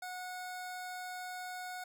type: tone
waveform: 25% pulse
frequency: 731 Hz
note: F#5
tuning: 21 cents flat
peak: -37 dBFS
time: 0.02-1.84 s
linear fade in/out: 5 ms
effects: none